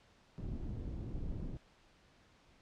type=low-pass noise; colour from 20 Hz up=pink; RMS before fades=-41 dBFS; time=0.38-1.57 s; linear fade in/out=0 ms; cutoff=240 Hz; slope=12 dB/octave; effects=pink hiss -66 dBFS RMS until 2.61 s + low-pass 5000 Hz 12 dB/octave